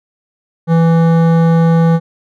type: tone with hard clipping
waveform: sine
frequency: 165.5 Hz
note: E3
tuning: 7 cents sharp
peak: -9 dBFS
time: 0.67-2 s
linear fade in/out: 50 ms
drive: 14 dB
effects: none